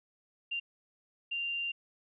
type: tone bursts at uneven times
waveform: sine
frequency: 2783 Hz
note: F7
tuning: 7 cents flat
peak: -32 dBFS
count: 2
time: 0.51-0.6 / 1.31-1.72 s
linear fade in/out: 10 ms
effects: none